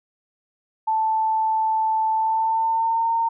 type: tone with pitch glide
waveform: sine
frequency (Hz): 880 to 915.3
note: A5 to A#5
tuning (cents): 0 to -32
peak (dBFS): -18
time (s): 0.87-3.29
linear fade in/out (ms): 10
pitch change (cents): +68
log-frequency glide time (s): 2.12-3.11
effects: none